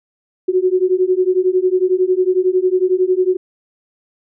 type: beating tone pair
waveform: sine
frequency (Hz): 363.6 / 374.6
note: F#4 / F#4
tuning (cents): -30 / +21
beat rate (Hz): 11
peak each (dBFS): -15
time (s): 0.48-3.37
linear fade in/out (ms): 10
effects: none